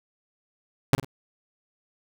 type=tone with echo; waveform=sawtooth; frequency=136.1 Hz; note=C#3; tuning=31 cents flat; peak=-11 dBFS; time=0.93-0.95 s; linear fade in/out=0 ms; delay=48 ms; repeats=2; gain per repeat=-11 dB; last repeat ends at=1.046 s; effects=none